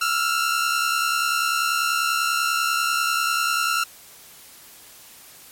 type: tone pair together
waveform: sawtooth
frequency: 1332 / 1402.2 Hz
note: E6 / F6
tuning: +18 / +7 cents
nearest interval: minor second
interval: 89 cents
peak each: -19 dBFS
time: 0.01-3.84 s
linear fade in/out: 5 ms
effects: white hiss -46 dBFS RMS until 5.51 s + MP3 64 kbps